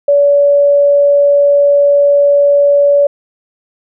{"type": "tone", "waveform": "sine", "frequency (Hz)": 571, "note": "D5", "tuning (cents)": -49, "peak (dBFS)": -5, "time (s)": [0.08, 3.07], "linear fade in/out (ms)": 5, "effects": []}